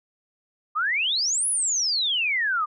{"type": "exponential two-way sweep", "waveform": "sine", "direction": "up then down", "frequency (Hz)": [1174.7, 10680, 1174.7], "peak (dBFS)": -21, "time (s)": [0.75, 2.66], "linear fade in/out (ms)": 20, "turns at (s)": 1.48, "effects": []}